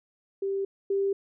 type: tone pair in turn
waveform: sine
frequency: 392 / 394.1 Hz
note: G4 / G4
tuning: 0 / +9 cents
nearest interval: unison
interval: 9 cents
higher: second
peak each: -26 / -23 dBFS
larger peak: second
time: 0.42-0.65 / 0.9-1.13 s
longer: neither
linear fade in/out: 5 ms
effects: none